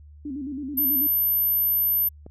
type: tone with vibrato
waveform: sine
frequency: 277.5 Hz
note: C#4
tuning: 2 cents sharp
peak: -29 dBFS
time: 0.25-1.07 s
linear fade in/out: 5 ms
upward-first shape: square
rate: 9.2 Hz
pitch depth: 100 cents each way
type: tone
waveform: sine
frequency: 13020 Hz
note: G#9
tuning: 36 cents flat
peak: -19 dBFS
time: 0.77-2.09 s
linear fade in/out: 10 ms
type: click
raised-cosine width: 2 ms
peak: -28 dBFS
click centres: 2.264 s
effects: added 74 Hz sine -44 dBFS peak until 2.3 s